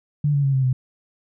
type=tone with pitch steps; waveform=sine; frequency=146.83 / 141.91 / 137.16 / 132.56 / 128.12 Hz; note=D3 / C#3 / C#3 / C3 / C3; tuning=0 / +41 / -18 / +23 / -36 cents; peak=-16 dBFS; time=0.24-0.73 s; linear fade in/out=5 ms; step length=98 ms; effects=none